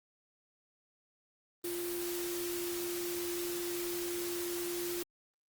sine tone in noise, 349.2 Hz, F4, in tune, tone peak -36 dBFS, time 1.64-5.03 s, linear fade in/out 5 ms, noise white, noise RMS -41 dBFS, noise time 1.64-5.03 s, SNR +2 dB, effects Opus 32 kbps

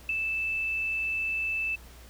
sine tone with ADSR envelope, 2637 Hz, E7, in tune, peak -24 dBFS, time 0.09-1.76 s, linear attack 3 ms, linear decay 19 ms, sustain -3 dB, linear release 13 ms, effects added 60 Hz sine -48 dBFS peak until 2.09 s + pink hiss -53 dBFS RMS until 2.09 s

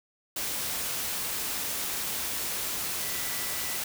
sine tone in noise, 1975.5 Hz, B6, in tune, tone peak -43 dBFS, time 3.01-3.76 s, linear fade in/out 5 ms, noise white, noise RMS -32 dBFS, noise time 0.36-3.84 s, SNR -14 dB, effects none

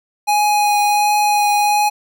square tone with vibrato, 830.6 Hz, G#5, in tune, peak -13 dBFS, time 0.27-1.9 s, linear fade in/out 20 ms, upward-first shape triangle, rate 1.4 Hz, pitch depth 12 cents each way, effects none

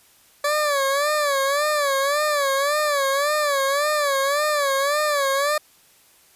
20% pulse tone with vibrato, 573 Hz, D5, 43 cents flat, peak -14 dBFS, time 0.44-5.58 s, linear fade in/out 5 ms, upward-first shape sine, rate 1.8 Hz, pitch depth 100 cents each way, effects white hiss -55 dBFS RMS until 6.35 s + resampled to 32000 Hz

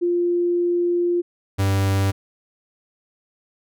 sine / 45% pulse tone pair in turn, 349.2 / 97.62 Hz, F4 / G2, 0 / -7 cents, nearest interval octave + minor seventh, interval 2207 cents, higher first, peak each -17 dBFS, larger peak neither, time 0.01-1.22 / 1.58-2.12 s, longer first, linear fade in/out 20 ms, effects none

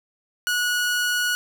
sawtooth tone, 1461 Hz, F#6, 22 cents flat, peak -17 dBFS, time 0.47-1.35 s, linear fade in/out 0 ms, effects none

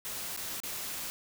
white noise with dropouts, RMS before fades -38 dBFS, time 0.05-1.1 s, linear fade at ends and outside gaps 0 ms, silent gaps 0.364-0.374 / 0.602-0.635 s, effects none

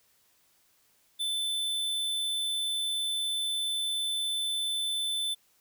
square tone, 3523 Hz, A7, 1 cent sharp, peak -29 dBFS, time 1.19-5.35 s, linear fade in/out 20 ms, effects white hiss -67 dBFS RMS until 5.6 s

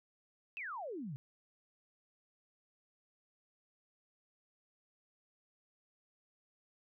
sine exponential sweep, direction down, 2729 to 123.2 Hz, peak -40 dBFS, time 0.57-1.16 s, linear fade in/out 0 ms, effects none

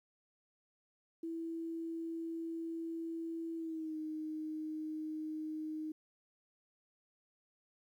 sine tone with pitch glide, 329.6 to 311.1 Hz, E4 to D#4, 0 to 0 cents, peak -38 dBFS, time 1.23-5.92 s, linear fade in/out 5 ms, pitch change -100 cents, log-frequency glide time 3.56-3.97 s, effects 12-bit

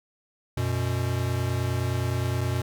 square tone pair together, 92.09 / 121.7 Hz, F#2 / B2, -8 / -25 cents, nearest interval perfect fourth, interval 483 cents, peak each -29 / -27 dBFS, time 0.57-2.62 s, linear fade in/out 5 ms, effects none

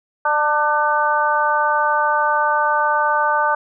harmonic tone with a mistuned harmonic, 297.7 Hz, D4, 24 cents sharp, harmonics 2 / 3 / 4 / 5, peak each -23 / -18 / -20 / -21 dBFS, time 0.25-3.55 s, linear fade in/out 5 ms, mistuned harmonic 5, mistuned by +24 cents, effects none

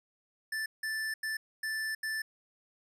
square tone bursts at uneven times, 1760 Hz, A6, in tune, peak -33 dBFS, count 5, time 0.52-0.66 / 0.83-1.14 / 1.23-1.37 / 1.63-1.95 / 2.03-2.22 s, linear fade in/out 5 ms, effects resampled to 32000 Hz

